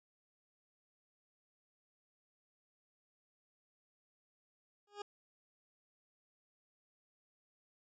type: tone with exponential growth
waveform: 20% pulse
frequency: 410.4 Hz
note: G#4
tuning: 21 cents flat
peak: -34 dBFS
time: 4.87-5.02 s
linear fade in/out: 5 ms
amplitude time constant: 32 ms
effects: resampled to 16000 Hz